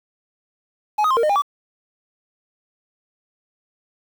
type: tone with pitch steps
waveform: triangle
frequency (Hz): 844 / 1252 / 1053 / 463.7 / 610 / 807 / 1152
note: G#5 / D#6 / C6 / A#4 / D#5 / G#5 / D6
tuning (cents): +28 / +10 / +11 / -9 / -34 / -50 / -34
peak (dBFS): -13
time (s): 0.98-1.421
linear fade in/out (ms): 10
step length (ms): 63
effects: 7-bit